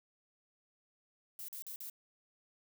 violet noise bursts, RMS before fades -45 dBFS, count 4, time 1.39-1.898 s, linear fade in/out 0 ms, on 94 ms, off 44 ms, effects none

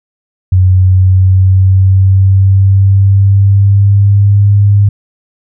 sine tone with pitch glide, 92.5 to 101.46 Hz, F#2 to G#2, 0 to -40 cents, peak -3 dBFS, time 0.52-4.89 s, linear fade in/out 5 ms, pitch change +160 cents, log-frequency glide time 0.64-4.47 s, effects none

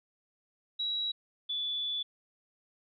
sine tone pair in turn, 3881 / 3458 Hz, B7 / A7, -31 / -31 cents, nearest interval major second, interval 200 cents, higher first, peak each -30 / -31 dBFS, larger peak first, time 0.79-1.12 / 1.49-2.03 s, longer second, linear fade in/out 10 ms, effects none

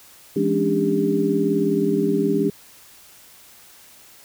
sine tone cluster, 169.4 / 209.2 / 275.7 / 294.7 / 399 Hz, E3 / G#3 / C#4 / D4 / G4, +48 / +13 / -9 / +6 / +31 cents, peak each -26 / -24 / -26 / -23 / -21 dBFS, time 0.36-2.5 s, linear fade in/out 5 ms, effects white hiss -48 dBFS RMS until 4.24 s

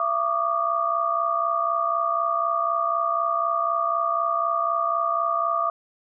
sine tone cluster, 673 / 1152 / 1216 Hz, E5 / D6 / D#6, +36 / -34 / -40 cents, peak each -27 / -25 / -24 dBFS, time 0-5.7 s, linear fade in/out 2 ms, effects none

